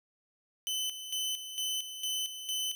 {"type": "tone with tremolo", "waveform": "sawtooth", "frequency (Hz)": 3034, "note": "F#7", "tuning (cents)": 43, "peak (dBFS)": -28, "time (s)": [0.67, 2.75], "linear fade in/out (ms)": 0, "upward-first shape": "square", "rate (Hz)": 2.2, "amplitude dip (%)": 65, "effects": []}